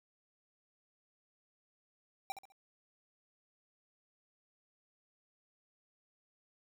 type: tone with echo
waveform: square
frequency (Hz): 784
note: G5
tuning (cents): 0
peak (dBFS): -37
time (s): 2.3-2.32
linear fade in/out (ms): 0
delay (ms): 67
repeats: 3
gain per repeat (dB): -9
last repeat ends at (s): 2.521
effects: none